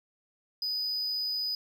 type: tone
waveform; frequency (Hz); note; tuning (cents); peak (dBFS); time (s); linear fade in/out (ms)
triangle; 4978; D#8; 0; -28; 0.62-1.55; 2
effects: none

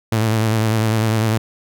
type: tone with vibrato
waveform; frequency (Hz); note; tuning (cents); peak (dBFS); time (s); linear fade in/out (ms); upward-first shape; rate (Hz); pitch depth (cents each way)
sawtooth; 110.5; A2; +8; -11; 0.12-1.38; 5; sine; 10; 50
effects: none

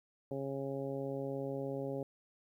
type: harmonic tone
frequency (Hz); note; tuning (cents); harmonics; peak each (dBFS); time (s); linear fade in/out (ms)
136.9; C#3; -21; 1 / 2 / 3 / 4 / 5 / 6; -43 / -42 / -41 / -41 / -52 / -53; 0.31-2.03; 2
effects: 12-bit

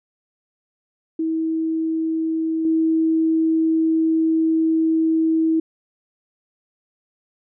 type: tone with level steps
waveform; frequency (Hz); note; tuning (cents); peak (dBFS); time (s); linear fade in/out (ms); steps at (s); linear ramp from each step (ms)
sine; 322.1; E4; -40; -19 / -15; 1.19-5.6; 5; 2.65; 2
effects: none

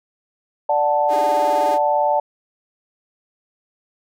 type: chord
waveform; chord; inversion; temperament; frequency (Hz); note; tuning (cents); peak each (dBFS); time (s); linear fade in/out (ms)
sine; D major; none; equal; 587.3 / 740 / 880; D5 / F#5 / A5; 0 / 0 / 0; -19 / -21 / -18; 0.69-2.2; 5
type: tone with vibrato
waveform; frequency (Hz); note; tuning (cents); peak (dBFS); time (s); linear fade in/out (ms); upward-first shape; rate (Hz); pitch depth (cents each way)
sawtooth; 355; F4; +28; -23; 1.08-1.79; 50; square; 19; 250
effects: none

